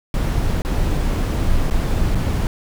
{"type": "noise with dropouts", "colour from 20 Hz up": "brown", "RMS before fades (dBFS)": -18, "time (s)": [0.14, 2.47], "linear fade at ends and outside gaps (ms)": 1, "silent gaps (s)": [[0.62, 0.649], [1.701, 1.709], [2.149, 2.154]], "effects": []}